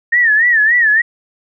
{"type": "tone with vibrato", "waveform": "sine", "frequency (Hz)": 1823, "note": "A#6", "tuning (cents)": -39, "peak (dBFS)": -8, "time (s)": [0.12, 1.02], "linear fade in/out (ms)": 10, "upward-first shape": "sine", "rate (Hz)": 3.5, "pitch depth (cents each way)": 130, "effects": []}